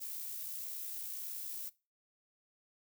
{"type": "noise with amplitude modulation", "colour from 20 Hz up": "violet", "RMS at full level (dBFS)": -41, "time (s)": [0, 1.7], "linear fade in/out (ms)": 20, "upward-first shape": "sine", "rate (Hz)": 61.7, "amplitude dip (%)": 30, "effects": ["noise-tail reverb RT60 0.3 s tail -21 dB re dry"]}